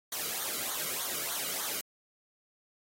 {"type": "noise with flanger", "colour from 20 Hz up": "white", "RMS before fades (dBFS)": -35, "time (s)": [0.12, 1.81], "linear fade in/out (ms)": 2, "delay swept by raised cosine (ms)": [0.38, 1.18], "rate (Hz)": 3.3, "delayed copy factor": -0.8, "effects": ["AAC 48 kbps"]}